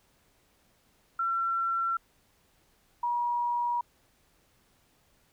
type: tone pair in turn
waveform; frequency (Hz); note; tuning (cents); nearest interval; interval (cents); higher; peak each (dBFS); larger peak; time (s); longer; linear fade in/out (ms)
sine; 1355 / 958.7; E6 / A#5; +47 / +48; tritone; 599; first; -26; neither; 1.19-1.97 / 3.03-3.81; neither; 5
effects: pink hiss -67 dBFS RMS until 5.32 s